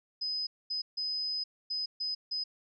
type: tone bursts at uneven times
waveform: sine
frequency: 5030 Hz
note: D#8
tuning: 18 cents sharp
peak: -31 dBFS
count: 6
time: 0.21-0.47 / 0.7-0.82 / 0.97-1.44 / 1.7-1.86 / 2-2.15 / 2.31-2.44 s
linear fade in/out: 10 ms
effects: none